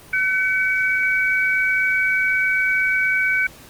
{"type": "tone pair together", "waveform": "sine", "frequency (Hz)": [1520.2, 2264], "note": ["F#6", "C#7"], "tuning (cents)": [46, 36], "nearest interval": "perfect fifth", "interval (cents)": 690, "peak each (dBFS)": -19, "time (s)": [0.13, 3.47], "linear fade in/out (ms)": 5, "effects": ["pink hiss -44 dBFS RMS until 3.69 s", "Opus 24 kbps"]}